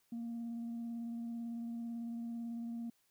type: tone with vibrato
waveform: sine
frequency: 233.1 Hz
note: A#3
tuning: in tune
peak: -37 dBFS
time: 0.12-2.9 s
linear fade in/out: 5 ms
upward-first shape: triangle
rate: 18 Hz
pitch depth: 19 cents each way
effects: tanh soft clip ceiling -37 dBFS + white hiss -75 dBFS RMS until 3.1 s